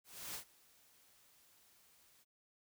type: noise with ADSR envelope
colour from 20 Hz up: white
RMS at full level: -44 dBFS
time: 0.04-2.25 s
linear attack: 310 ms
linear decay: 91 ms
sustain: -24 dB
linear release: 31 ms
effects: none